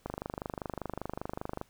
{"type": "click train", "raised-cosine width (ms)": 1, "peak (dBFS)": -21, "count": 40, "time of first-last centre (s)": [0.06, 1.614], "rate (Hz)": 25.1, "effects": ["pink hiss -66 dBFS RMS until 1.69 s"]}